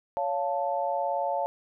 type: chord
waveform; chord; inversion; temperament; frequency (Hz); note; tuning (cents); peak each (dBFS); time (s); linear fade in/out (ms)
sine; Db augmented; none; equal with one note detuned; 560.5 / 698.5 / 880; Db5 / F5 / A5; +19 / 0 / 0; -30; 0.17-1.46; 0
effects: none